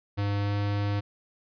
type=tone with pitch glide; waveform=square; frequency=101.4 to 101.99 Hz; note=G#2 to G#2; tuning=-41 to -31 cents; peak=-26 dBFS; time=0.17-1.01 s; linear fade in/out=20 ms; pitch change=+10 cents; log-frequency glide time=0.38-0.54 s; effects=resampled to 11025 Hz